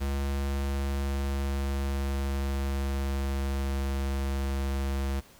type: tone with pitch glide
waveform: square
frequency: 69.2 to 68.29 Hz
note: C#2 to C#2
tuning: -2 to -25 cents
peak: -28 dBFS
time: 0-5.21 s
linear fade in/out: 20 ms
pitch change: -23 cents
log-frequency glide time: 0.68-3.93 s
effects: pink hiss -55 dBFS RMS until 5.39 s